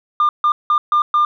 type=tone bursts at uneven times; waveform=sine; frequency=1200 Hz; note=D6; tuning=37 cents sharp; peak=-9 dBFS; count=5; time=0.2-0.29 / 0.44-0.52 / 0.7-0.78 / 0.92-1.02 / 1.14-1.25 s; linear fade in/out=2 ms; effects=tanh soft clip ceiling -9 dBFS